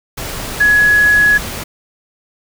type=tone in noise; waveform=sine; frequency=1683 Hz; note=G#6; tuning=23 cents sharp; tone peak=-7 dBFS; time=0.6-1.38 s; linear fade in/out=10 ms; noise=pink; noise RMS=-24 dBFS; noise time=0.17-1.64 s; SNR=+14 dB; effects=none